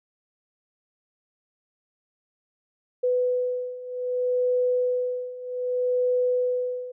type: beating tone pair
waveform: sine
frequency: 497.8 / 498.44 Hz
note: B4 / B4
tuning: +14 / +16 cents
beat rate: 0.64 Hz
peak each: -27 / -24 dBFS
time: 3.03-6.92 s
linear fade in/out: 10 ms
effects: none